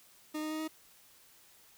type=tone with pitch steps; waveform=40% pulse; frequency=306.7 / 309.4 / 312.1 / 314.8 Hz; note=D#4 / D#4 / D#4 / D#4; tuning=-25 / -10 / +5 / +20 cents; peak=-34 dBFS; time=0.34-0.68 s; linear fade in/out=10 ms; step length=85 ms; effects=white hiss -61 dBFS RMS until 1.77 s